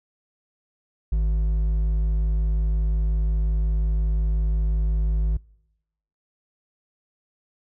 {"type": "tone with hard clipping", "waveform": "triangle", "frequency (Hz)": 52.8, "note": "G#1", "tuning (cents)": 29, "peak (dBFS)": -20, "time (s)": [1.12, 5.37], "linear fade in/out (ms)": 5, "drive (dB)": 8, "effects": ["noise-tail reverb RT60 0.9 s tail -26 dB re dry"]}